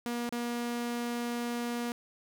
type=tone with dropouts; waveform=sawtooth; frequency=238.7 Hz; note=A#3; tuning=41 cents sharp; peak=-28 dBFS; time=0.06-1.92 s; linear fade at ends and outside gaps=0 ms; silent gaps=0.292-0.325 s; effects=none